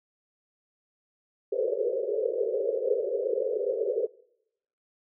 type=band-pass noise; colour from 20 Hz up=white; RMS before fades=-28 dBFS; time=1.52-4.07 s; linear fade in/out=10 ms; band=390 to 550 Hz; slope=96 dB/octave; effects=noise-tail reverb RT60 0.8 s tail -23 dB re dry